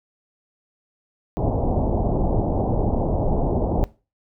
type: low-pass noise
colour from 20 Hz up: pink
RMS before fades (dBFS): -21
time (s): 1.37-3.84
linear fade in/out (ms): 0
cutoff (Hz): 840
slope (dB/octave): 48
effects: noise-tail reverb RT60 0.3 s tail -19 dB re dry